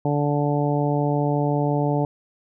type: harmonic tone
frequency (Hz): 145.6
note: D3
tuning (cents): -15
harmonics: 1 / 2 / 3 / 4 / 5 / 6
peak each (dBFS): -22 / -25 / -27 / -28 / -29 / -30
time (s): 0.05-2.05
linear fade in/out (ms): 2
effects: none